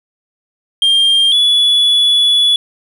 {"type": "tone pair in turn", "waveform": "sine", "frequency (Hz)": [3200, 3417], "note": ["G7", "G#7"], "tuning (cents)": [35, 49], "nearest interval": "minor second", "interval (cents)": 114, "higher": "second", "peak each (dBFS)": -5, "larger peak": "neither", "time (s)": [[0.82, 1.32], [1.32, 2.56]], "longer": "second", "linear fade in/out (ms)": 2, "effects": ["tanh soft clip ceiling -7 dBFS", "7-bit"]}